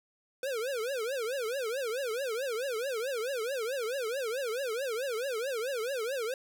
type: tone with vibrato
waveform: square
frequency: 493.3 Hz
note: B4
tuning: 2 cents flat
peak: -32 dBFS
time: 0.43-6.34 s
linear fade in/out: 2 ms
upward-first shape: triangle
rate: 4.6 Hz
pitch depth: 270 cents each way
effects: none